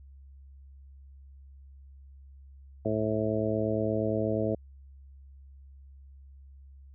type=harmonic tone; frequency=108.5 Hz; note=A2; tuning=24 cents flat; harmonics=1 / 2 / 3 / 4 / 5 / 6; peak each=-33 / -33 / -33 / -33 / -33 / -33 dBFS; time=2.85-4.55 s; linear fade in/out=5 ms; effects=added 68 Hz sine -48 dBFS peak until 6.94 s